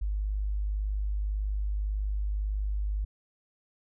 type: tone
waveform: sine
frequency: 50.9 Hz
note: G#1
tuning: 34 cents flat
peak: -27 dBFS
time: 0.01-3.05 s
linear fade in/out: 10 ms
effects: none

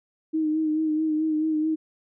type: tone with vibrato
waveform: sine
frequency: 311.7 Hz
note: D#4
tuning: 3 cents sharp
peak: -21 dBFS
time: 0.33-1.76 s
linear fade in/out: 20 ms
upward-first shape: sine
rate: 4.6 Hz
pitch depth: 33 cents each way
effects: none

